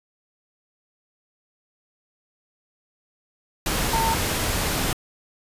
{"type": "tone in noise", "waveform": "sine", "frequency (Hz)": 905, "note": "A5", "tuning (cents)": 48, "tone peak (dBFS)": -21, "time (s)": [3.93, 4.14], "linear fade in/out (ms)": 2, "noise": "pink", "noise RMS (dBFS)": -24, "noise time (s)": [3.66, 4.93], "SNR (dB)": 0, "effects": ["resampled to 32000 Hz"]}